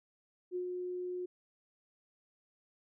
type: tone with ADSR envelope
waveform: sine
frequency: 360.8 Hz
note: F#4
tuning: 44 cents flat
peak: -33 dBFS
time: 0.51-1.26 s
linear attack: 46 ms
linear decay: 97 ms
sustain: -3 dB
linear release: 9 ms
effects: none

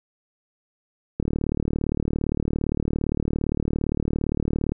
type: click train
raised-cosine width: 3 ms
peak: -11 dBFS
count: 133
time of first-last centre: 1.2-4.72 s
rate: 37.5 Hz
effects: none

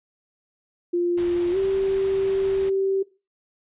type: tone with pitch glide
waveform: sine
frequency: 349.2 to 387.5 Hz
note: F4 to G4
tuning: 0 to -20 cents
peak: -19 dBFS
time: 0.93-3.03 s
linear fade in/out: 10 ms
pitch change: +180 cents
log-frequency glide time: 1.51-1.57 s
type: noise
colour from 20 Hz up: pink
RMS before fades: -39 dBFS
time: 1.17-2.7 s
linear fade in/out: 10 ms
effects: noise-tail reverb RT60 0.3 s tail -20 dB re dry + resampled to 8000 Hz

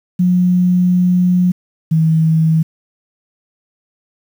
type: tone pair in turn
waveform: sine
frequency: 180 / 160.36 Hz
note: F#3 / E3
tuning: -47 / -47 cents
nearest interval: major second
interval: 200 cents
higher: first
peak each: -9 / -9 dBFS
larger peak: neither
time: 0.19-1.52 / 1.91-2.63 s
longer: first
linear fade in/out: 10 ms
effects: 7-bit

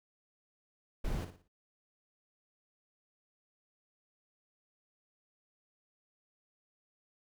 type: noise with echo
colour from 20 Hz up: brown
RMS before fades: -35 dBFS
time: 1.04-1.25 s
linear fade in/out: 10 ms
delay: 58 ms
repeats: 4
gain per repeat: -9 dB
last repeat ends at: 1.482 s
effects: none

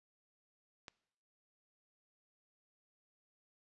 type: click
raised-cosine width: 0.2 ms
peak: -30 dBFS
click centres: 0.882 s
effects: noise-tail reverb RT60 0.8 s tail -22 dB re dry + resampled to 24000 Hz

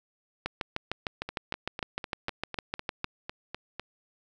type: two click trains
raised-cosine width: 0.3 ms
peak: -14 / -19 dBFS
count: 18 / 11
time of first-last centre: 0.46-3.044 / 1.29-3.796 s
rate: 6.58 / 3.99 Hz
effects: none

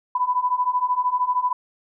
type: beating tone pair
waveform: sine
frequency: 987.8 / 1000.8 Hz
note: B5 / B5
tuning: 0 / +23 cents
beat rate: 13 Hz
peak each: -23 / -21 dBFS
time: 0.15-1.53 s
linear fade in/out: 5 ms
effects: none

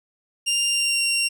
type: tone with pitch glide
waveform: 20% pulse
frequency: 2794 to 2759 Hz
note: F7 to F7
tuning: 0 to -22 cents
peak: -14 dBFS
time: 0.46-1.29 s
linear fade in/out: 20 ms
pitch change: -22 cents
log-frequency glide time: 0.67-1.01 s
effects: none

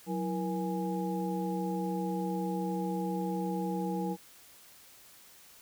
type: tone cluster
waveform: sine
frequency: 183.6 / 328.5 / 476.6 / 828 Hz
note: F#3 / E4 / A#4 / G#5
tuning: -13 / -6 / +38 / -5 cents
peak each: -33 / -37 / -38 / -38 dBFS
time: 0.06-4.17 s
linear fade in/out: 50 ms
effects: white hiss -56 dBFS RMS until 5.61 s

